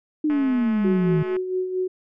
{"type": "exponential sweep", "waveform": "sine", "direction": "down", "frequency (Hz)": [311.1, 154.4], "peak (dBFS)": -18, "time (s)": [0.24, 1.23], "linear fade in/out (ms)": 5}
{"type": "click train", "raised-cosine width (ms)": 0.5, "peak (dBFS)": -22, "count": 229, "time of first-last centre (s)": [0.3, 1.365], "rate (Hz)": 214}
{"type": "tone with tremolo", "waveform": "sine", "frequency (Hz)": 370, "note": "F#4", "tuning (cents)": 0, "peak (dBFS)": -20, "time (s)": [0.84, 1.88], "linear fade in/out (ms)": 10, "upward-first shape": "sine", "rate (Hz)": 4.4, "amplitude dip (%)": 55}
{"effects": []}